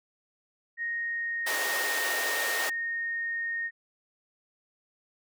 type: tone with pitch glide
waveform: sine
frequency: 1864.7 to 1849.7 Hz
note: A#6 to A#6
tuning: 0 to -14 cents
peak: -29 dBFS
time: 0.77-3.71 s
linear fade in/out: 50 ms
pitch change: -14 cents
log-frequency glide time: 0.92-2.15 s
type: high-pass noise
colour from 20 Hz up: pink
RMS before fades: -32 dBFS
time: 1.46-2.7 s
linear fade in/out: 10 ms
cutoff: 430 Hz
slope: 24 dB/octave
effects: none